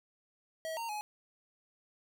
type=tone with pitch steps; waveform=square; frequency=643 / 922 / 842 Hz; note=E5 / A#5 / G#5; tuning=-43 / -19 / +24 cents; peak=-37 dBFS; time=0.65-1.01 s; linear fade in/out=0 ms; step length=120 ms; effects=none